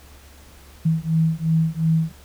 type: beating tone pair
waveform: sine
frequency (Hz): 160 / 162.8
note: D#3 / E3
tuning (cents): +49 / -21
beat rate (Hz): 2.8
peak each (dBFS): -20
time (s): 0.85-2.12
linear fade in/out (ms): 10
effects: added 70 Hz sine -46 dBFS peak until 2.24 s + pink hiss -49 dBFS RMS until 2.24 s